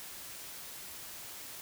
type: silence
effects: white hiss -46 dBFS RMS until 1.61 s